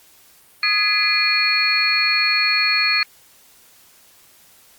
sine tone cluster, 1249 / 1681 / 2035 / 2417 / 4325 Hz, D#6 / G#6 / C7 / D7 / C#8, +6 / +20 / -49 / +49 / -43 cents, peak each -26 / -25 / -24 / -19 / -19 dBFS, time 0.63-3.03 s, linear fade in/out 2 ms, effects white hiss -51 dBFS RMS until 4.78 s + Opus 48 kbps

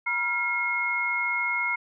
sine tone cluster, 962 / 1387 / 2157 Hz, B5 / F6 / C#7, -46 / -12 / -48 cents, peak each -32 / -32 / -25 dBFS, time 0.06-1.76 s, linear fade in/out 10 ms, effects none

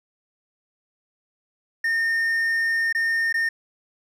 triangle tone with dropouts, 1825 Hz, A#6, 37 cents flat, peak -18 dBFS, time 1.84-3.49 s, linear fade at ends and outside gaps 5 ms, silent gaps 2.927-2.948 / 3.327-3.341 s, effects none

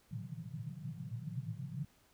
pink band-pass noise, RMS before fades -43 dBFS, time 0.11-1.85 s, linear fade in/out 5 ms, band 110 to 180 Hz, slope 96 dB/octave, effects pink hiss -69 dBFS RMS until 2.13 s

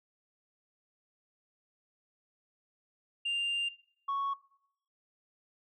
sine tone pair in turn, 2794 / 1108.8 Hz, F7 / C#6, 0 / 0 cents, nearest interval octave + major third, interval 1600 cents, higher first, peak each -28 dBFS, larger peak neither, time 3.25-3.69 / 4.08-4.34 s, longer first, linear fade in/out 10 ms, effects noise-tail reverb RT60 0.7 s tail -20 dB re dry + tanh soft clip ceiling -28 dBFS

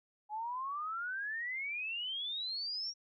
sine exponential sweep, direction up, 830.6 to 5690 Hz, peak -36 dBFS, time 0.29-2.94 s, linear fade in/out 50 ms, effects none

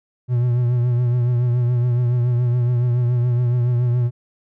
triangle tone with vibrato, 121.9 Hz, B2, 22 cents flat, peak -13 dBFS, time 0.28-4.11 s, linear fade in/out 50 ms, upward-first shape triangle, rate 7.1 Hz, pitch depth 51 cents each way, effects none

